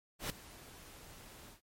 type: noise with ADSR envelope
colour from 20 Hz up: pink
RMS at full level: -36 dBFS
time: 0.19-1.61 s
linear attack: 110 ms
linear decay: 3 ms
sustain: -18 dB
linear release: 120 ms
effects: MP3 64 kbps